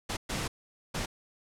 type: noise bursts at uneven times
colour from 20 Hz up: pink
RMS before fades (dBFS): -33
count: 3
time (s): 0.09-0.17 / 0.29-0.48 / 0.94-1.06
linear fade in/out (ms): 10
effects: low-pass 9000 Hz 12 dB/octave

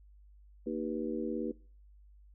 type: harmonic tone with a mistuned harmonic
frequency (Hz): 77.78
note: D#2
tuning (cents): 0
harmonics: 3 / 4 / 5 / 6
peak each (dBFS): -37 / -38 / -39 / -40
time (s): 0.66-1.52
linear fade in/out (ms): 10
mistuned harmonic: 6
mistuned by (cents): +78
effects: noise-tail reverb RT60 0.4 s tail -21 dB re dry + added 50 Hz sine -55 dBFS peak until 2.34 s

